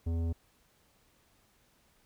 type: tone with tanh clipping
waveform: sine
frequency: 83.2 Hz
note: E2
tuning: 17 cents sharp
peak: -31 dBFS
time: 0.06-0.33 s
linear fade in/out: 10 ms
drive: 13 dB
effects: pink hiss -68 dBFS RMS until 2.05 s